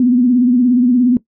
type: tone with vibrato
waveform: sine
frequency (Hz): 247.1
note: B3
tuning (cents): +1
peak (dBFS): -8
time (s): 0-1.17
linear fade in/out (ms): 2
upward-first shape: sine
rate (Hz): 17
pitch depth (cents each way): 78
effects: noise-tail reverb RT60 0.1 s tail -18 dB re dry